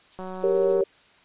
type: noise with tremolo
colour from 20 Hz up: violet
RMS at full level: -39 dBFS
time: 0.12-0.75 s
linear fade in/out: 2 ms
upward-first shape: sine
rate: 14 Hz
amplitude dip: 55%
type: click train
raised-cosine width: 1 ms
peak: -23 dBFS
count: 116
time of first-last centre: 0.19-0.808 s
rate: 186 Hz
type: chord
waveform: sine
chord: G diminished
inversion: none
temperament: equal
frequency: 392 / 466.2 / 554.4 Hz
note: G4 / Bb4 / Db5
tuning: 0 / 0 / 0 cents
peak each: -21 / -25 / -24 dBFS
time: 0.43-0.84 s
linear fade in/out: 10 ms
effects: white hiss -56 dBFS RMS until 1.24 s + resampled to 8000 Hz